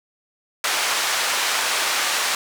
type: band-pass noise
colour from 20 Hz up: pink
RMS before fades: -22 dBFS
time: 0.64-2.35 s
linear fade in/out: 2 ms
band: 960 to 8800 Hz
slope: 12 dB/octave
effects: none